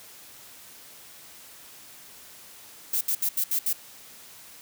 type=noise bursts at uneven times; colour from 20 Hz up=violet; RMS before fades=-25 dBFS; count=6; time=2.93-3.01 / 3.08-3.15 / 3.22-3.29 / 3.37-3.44 / 3.51-3.59 / 3.66-3.73 s; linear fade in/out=5 ms; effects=white hiss -48 dBFS RMS until 4.61 s + high-pass 60 Hz 12 dB/octave